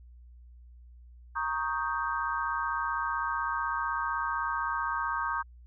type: chord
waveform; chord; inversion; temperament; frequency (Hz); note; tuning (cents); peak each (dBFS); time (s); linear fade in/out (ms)
sine; Eb dominant seventh; second; equal; 932.3 / 1108.7 / 1244.5 / 1568; Bb5 / Db6 / Eb6 / G6; 0 / 0 / 0 / 0; -34; 1.35-5.43; 20
effects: added 60 Hz sine -49 dBFS peak until 5.66 s